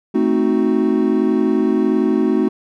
triangle chord, A diminished seventh, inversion none, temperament equal with one note detuned, 220 / 261.6 / 312.6 / 370 Hz, A3 / C4 / Eb4 / Gb4, 0 / 0 / +8 / 0 cents, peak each -17 dBFS, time 0.14-2.49 s, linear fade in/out 10 ms, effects none

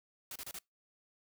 white noise bursts, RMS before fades -44 dBFS, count 4, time 0.31-0.588 s, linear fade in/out 2 ms, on 47 ms, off 30 ms, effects noise-tail reverb RT60 0.2 s tail -26 dB re dry

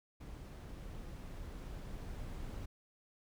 brown noise with level ramp, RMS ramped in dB -48 to -44 dBFS, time 0.2-2.66 s, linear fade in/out 10 ms, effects none

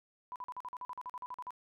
sine tone bursts, 995 Hz, B5, 13 cents sharp, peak -39 dBFS, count 15, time 0.32-1.506 s, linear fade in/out 0 ms, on 38 ms, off 44 ms, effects none

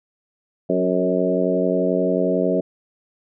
harmonic tone with a mistuned harmonic, 91.2 Hz, F#2, 24 cents flat, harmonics 2 / 3 / 4 / 5 / 6 / 7, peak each -24 / -24 / -24 / -24 / -24 / -24 dBFS, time 0.69-2.61 s, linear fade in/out 10 ms, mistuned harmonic 4, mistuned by +19 cents, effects none

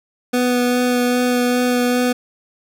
25% pulse tone with vibrato, 246.9 Hz, B3, in tune, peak -11 dBFS, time 0.33-2.13 s, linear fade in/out 10 ms, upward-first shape sine, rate 2.5 Hz, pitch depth 10 cents each way, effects none

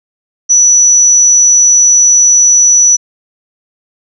sine tone, 5920 Hz, F#8, in tune, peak -3 dBFS, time 0.49-2.97 s, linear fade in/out 20 ms, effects none

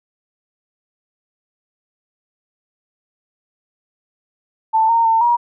sine tone with pitch steps, 886 / 921 / 900 / 953 Hz, A5 / A#5 / A5 / A#5, +12 / -21 / +39 / +38 cents, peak -11 dBFS, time 4.73-5.37 s, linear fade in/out 20 ms, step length 160 ms, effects none

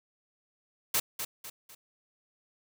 white noise with echo, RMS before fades -27 dBFS, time 0.94-1 s, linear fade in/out 5 ms, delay 250 ms, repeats 3, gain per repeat -8 dB, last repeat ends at 1.75 s, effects none

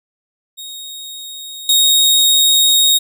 sawtooth tone with level steps, 3749 Hz, A#7, 9 cents sharp, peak -25 / -6 dBFS, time 0.57-2.99 s, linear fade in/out 20 ms, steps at 1.69 s, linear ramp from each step 2 ms, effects none

